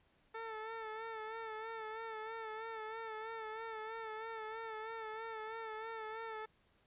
15% pulse tone with vibrato, 443.5 Hz, A4, 14 cents sharp, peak -36 dBFS, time 0.34-6.46 s, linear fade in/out 10 ms, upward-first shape sine, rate 3.1 Hz, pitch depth 43 cents each way, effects pink hiss -73 dBFS RMS until 6.86 s + resampled to 8000 Hz

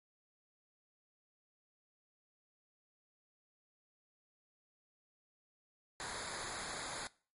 pink noise with comb filter, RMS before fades -43 dBFS, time 6-7.07 s, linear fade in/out 0 ms, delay 0.35 ms, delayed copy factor -0.75, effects noise-tail reverb RT60 0.4 s tail -21 dB re dry + MP3 48 kbps

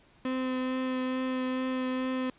35% pulse tone with vibrato, 257.5 Hz, C4, 28 cents flat, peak -27 dBFS, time 0.25-2.3 s, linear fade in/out 2 ms, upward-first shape triangle, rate 2.3 Hz, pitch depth 11 cents each way, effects pink hiss -61 dBFS RMS until 2.38 s + resampled to 8000 Hz

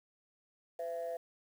sine tone pair together, 507.9 / 672 Hz, B4 / E5, +48 / +33 cents, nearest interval perfect fourth, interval 485 cents, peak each -38 / -37 dBFS, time 0.79-1.17 s, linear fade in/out 5 ms, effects tanh soft clip ceiling -32 dBFS + 10-bit

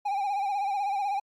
triangle tone with vibrato, 801 Hz, G5, 37 cents sharp, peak -24 dBFS, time 0.05-1.2 s, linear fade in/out 10 ms, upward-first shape sine, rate 16 Hz, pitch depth 66 cents each way, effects Opus 48 kbps

